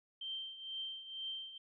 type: tone with tremolo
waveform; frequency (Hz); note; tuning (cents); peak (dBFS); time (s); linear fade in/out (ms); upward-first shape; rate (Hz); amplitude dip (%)
sine; 3136; G7; 0; -38; 0.21-1.58; 5; triangle; 2.1; 75
effects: none